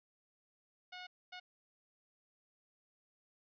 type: tone bursts at uneven times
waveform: 10% pulse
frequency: 727 Hz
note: F#5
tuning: 31 cents flat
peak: -38 dBFS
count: 2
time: 0.92-1.07 / 1.32-1.4 s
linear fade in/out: 10 ms
effects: resampled to 11025 Hz